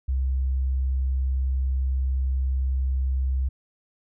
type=tone; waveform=sine; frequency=65.6 Hz; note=C2; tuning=5 cents sharp; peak=-21 dBFS; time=0.08-3.49 s; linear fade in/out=10 ms; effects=none